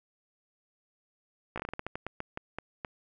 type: slowing click train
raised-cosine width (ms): 0.5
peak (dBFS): -20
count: 15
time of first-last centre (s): 1.56-2.848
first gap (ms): 16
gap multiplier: 1.24
effects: none

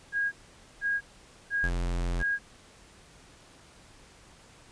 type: tone bursts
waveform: sine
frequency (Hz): 1636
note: G#6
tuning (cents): -26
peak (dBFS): -25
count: 4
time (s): 0.12-2.39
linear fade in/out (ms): 50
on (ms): 200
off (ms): 490
type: tone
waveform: square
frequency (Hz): 43.65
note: F1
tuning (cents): 0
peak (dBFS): -28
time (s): 1.63-2.23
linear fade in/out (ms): 10
effects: pink hiss -55 dBFS RMS until 4.71 s + resampled to 22050 Hz

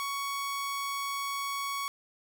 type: tone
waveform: sawtooth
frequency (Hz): 1116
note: C#6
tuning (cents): +11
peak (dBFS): -28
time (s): 0-1.88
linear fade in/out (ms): 0
effects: none

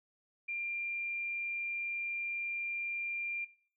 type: tone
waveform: sine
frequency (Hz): 2386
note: D7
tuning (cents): +27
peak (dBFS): -35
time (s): 0.48-3.45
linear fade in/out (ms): 10
effects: noise-tail reverb RT60 0.5 s tail -18 dB re dry

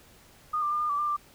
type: tone with pitch steps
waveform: sine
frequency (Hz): 1228 / 1185 / 1203 / 1211 / 1156 / 1193 / 1181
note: D#6 / D6 / D6 / D#6 / D6 / D6 / D6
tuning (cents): -23 / +15 / +41 / -47 / -28 / +27 / +9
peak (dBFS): -25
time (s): 0.53-1.167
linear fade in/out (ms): 10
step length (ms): 91
effects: pink hiss -56 dBFS RMS until 1.34 s

